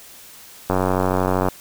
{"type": "click train", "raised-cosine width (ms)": 1, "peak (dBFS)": -5, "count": 74, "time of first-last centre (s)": [0.7, 1.486], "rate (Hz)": 92.9, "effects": ["white hiss -43 dBFS RMS until 1.6 s"]}